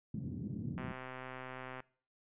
pink band-pass noise, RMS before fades -41 dBFS, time 0.14-0.92 s, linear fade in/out 5 ms, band 110 to 250 Hz, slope 24 dB/octave
click train, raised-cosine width 0.5 ms, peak -30 dBFS, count 133, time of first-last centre 0.78-1.803 s, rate 129 Hz
effects noise-tail reverb RT60 0.5 s tail -22 dB re dry + resampled to 8000 Hz

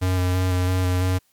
square tone with vibrato, 91.5 Hz, F#2, 19 cents flat, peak -19 dBFS, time 0.01-1.19 s, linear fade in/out 20 ms, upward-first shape square, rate 3 Hz, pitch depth 15 cents each way, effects white hiss -64 dBFS RMS until 1.32 s + MP3 96 kbps

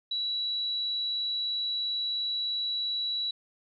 sine tone, 3921 Hz, B7, 13 cents flat, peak -28 dBFS, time 0.11-3.31 s, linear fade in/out 5 ms, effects none

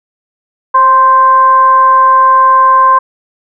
sine tone with frequency modulation, 1046.5 Hz, C6, in tune, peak -3 dBFS, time 0.74-2.99 s, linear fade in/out 10 ms, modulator 513 Hz, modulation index 0.32, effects none

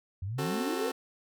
sine exponential sweep, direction up, 87.31 to 520 Hz, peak -32 dBFS, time 0.22-0.9 s, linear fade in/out 5 ms
sawtooth chord, F# diminished, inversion second, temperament just, 266.4 / 370 / 444 Hz, C4 / F#4 / A4, +31 / 0 / +16 cents, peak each -32 dBFS, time 0.38-0.92 s, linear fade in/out 10 ms
effects none

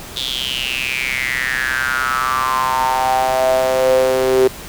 sawtooth tone with high-pass filter sweep, 130 Hz, C3, 11 cents flat, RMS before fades -17 dBFS, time 0.16-4.48 s, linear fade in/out 10 ms, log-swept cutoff 3600 to 390 Hz, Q 8.3, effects pink hiss -33 dBFS RMS until 4.68 s

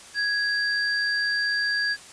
sine tone pair together, 1661.2 / 4704 Hz, G#6 / D8, 0 / +2 cents, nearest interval octave + tritone, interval 1802 cents, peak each -23 / -28 dBFS, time 0.14-1.97 s, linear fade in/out 50 ms, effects white hiss -45 dBFS RMS until 2.12 s + resampled to 22050 Hz

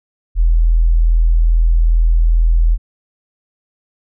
sine tone, 41.2 Hz, E1, in tune, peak -8 dBFS, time 0.35-2.78 s, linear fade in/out 50 ms, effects none

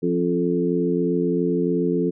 harmonic tone with a mistuned harmonic, 87.31 Hz, F2, in tune, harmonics 2 / 3 / 4 / 5, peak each -24 / -24 / -24 / -24 dBFS, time 0.02-2.11 s, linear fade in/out 20 ms, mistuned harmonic 3, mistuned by +28 cents, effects none

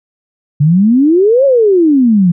sine exponential two-way sweep, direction up then down, 140 to 565 to 166.7 Hz, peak -5 dBFS, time 0.6-2.32 s, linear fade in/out 10 ms, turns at 1.45 s, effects none

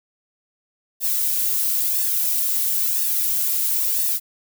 violet noise with flanger, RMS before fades -21 dBFS, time 1-4.2 s, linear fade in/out 50 ms, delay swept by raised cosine 1.1 to 2.9 ms, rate 0.99 Hz, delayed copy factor +0.6, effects none

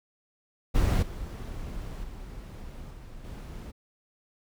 brown noise with level steps, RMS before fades -23 / -37 / -41 / -44 / -39 dBFS, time 0.74-3.72 s, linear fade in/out 20 ms, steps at 1.02 / 2.03 / 2.9 / 3.24 s, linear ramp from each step 10 ms, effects none

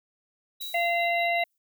triangle tone with tremolo, 3895 Hz, B7, 25 cents flat, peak -33 dBFS, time 0.6-1.44 s, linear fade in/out 10 ms, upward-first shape sine, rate 5.2 Hz, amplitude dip 55%
violet noise with exponential decay, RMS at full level -38 dBFS, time 0.61-1.58 s, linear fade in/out 1 ms, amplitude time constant 210 ms
harmonic tone, 689 Hz, F5, 24 cents flat, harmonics 1 / 3 / 4, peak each -25 / -27 / -33 dBFS, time 0.74-1.44 s, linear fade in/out 5 ms
effects none

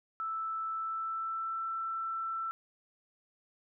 sine tone with pitch glide, 1318.5 to 1334.6 Hz, E6 to E6, 0 to +21 cents, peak -33 dBFS, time 0.2-2.51 s, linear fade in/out 0 ms, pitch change +21 cents, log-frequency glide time 0.7-1.64 s, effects none

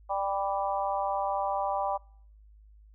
harmonic tone with a mistuned harmonic, 197.3 Hz, G3, 11 cents sharp, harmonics 3 / 4 / 5 / 6, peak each -33 / -30 / -33 / -37 dBFS, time 0.09-1.98 s, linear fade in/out 20 ms, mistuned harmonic 6, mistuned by -21 cents, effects noise-tail reverb RT60 0.6 s tail -26 dB re dry + added 52 Hz sine -52 dBFS peak until 2.94 s

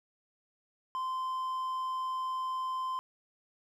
triangle tone, 1036 Hz, C6, 17 cents flat, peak -30 dBFS, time 0.95-2.99 s, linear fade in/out 0 ms, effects none

